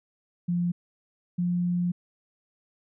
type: tone pair in turn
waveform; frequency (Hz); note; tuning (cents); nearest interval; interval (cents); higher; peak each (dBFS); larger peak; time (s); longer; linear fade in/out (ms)
sine; 174.61 / 176.33; F3 / F3; 0 / +17; unison; 17; second; -23; neither; 0.48-0.72 / 1.38-1.92; second; 10
effects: none